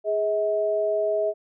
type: tone pair together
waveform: sine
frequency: 414.5 / 640.5 Hz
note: G#4 / E5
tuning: -3 / -50 cents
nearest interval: minor sixth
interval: 753 cents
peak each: -26 / -22 dBFS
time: 0.04-1.34 s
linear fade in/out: 50 ms
effects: none